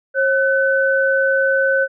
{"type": "tone pair together", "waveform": "sine", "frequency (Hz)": [540, 1510.7], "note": ["C#5", "F#6"], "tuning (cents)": [-45, 36], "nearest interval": "octave + tritone", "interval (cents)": 1781, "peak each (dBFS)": -16, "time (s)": [0.14, 1.88], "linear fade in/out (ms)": 50, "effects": []}